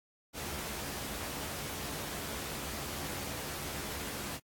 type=noise with comb filter; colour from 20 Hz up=pink; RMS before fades=-39 dBFS; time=0.33-4.4 s; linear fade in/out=50 ms; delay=14 ms; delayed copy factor=+0.5; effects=high-pass 60 Hz 12 dB/octave + AAC 64 kbps